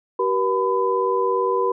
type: tone cluster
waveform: sine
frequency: 382.6 / 480.2 / 1005 Hz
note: G4 / B4 / B5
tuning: -42 / -49 / +30 cents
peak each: -22 dBFS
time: 0.19-1.72 s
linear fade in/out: 5 ms
effects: none